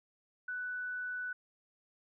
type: tone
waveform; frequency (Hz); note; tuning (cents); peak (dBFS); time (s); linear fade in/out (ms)
sine; 1489; F#6; +11; -36; 0.48-1.33; 5
effects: none